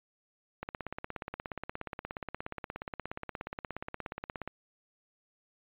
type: click train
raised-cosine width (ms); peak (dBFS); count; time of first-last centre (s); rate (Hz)
0.5; -22; 66; 0.63-4.476; 16.9
effects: resampled to 8000 Hz